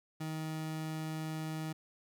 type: tone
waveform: 30% pulse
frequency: 157.5 Hz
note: D#3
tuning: 21 cents sharp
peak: -34 dBFS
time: 0.2-1.73 s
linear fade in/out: 10 ms
effects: none